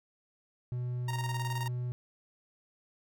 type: tone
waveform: triangle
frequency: 123.47 Hz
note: B2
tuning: in tune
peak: -30 dBFS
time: 0.72-1.92 s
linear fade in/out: 0 ms
type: tone with tremolo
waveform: sawtooth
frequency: 931 Hz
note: A#5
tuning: 2 cents flat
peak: -31 dBFS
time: 1.08-1.68 s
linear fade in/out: 5 ms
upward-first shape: square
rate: 19 Hz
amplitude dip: 60%
effects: none